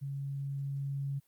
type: tone with level ramp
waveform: sine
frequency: 138.9 Hz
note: C#3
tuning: 4 cents sharp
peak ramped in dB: -35 to -32 dBFS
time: 0.01-1.2 s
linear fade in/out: 20 ms
effects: white hiss -72 dBFS RMS until 1.27 s + Opus 32 kbps